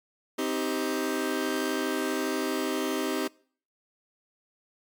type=chord; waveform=sawtooth; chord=C minor; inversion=none; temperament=just; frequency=261.6 / 314 / 392.4 Hz; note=C4 / Eb4 / G4; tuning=0 / +16 / +2 cents; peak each=-27 dBFS; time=0.38-3.28 s; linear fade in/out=10 ms; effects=noise-tail reverb RT60 0.5 s tail -24 dB re dry + MP3 96 kbps